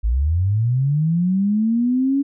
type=linear sweep; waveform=sine; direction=up; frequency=51 to 282.4 Hz; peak=-15 dBFS; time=0.03-2.23 s; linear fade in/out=20 ms; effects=none